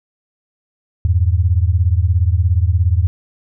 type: beating tone pair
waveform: sine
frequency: 82.41 / 99.41 Hz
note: E2 / G2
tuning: 0 / +25 cents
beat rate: 17 Hz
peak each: -13 / -15 dBFS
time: 1.05-3.07 s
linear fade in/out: 0 ms
effects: none